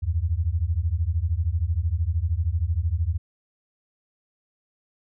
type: beating tone pair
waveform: sine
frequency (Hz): 77 / 90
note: D#2 / F#2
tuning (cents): -17 / -47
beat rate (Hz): 13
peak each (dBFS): -24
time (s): 0.02-3.18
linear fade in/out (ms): 20
effects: none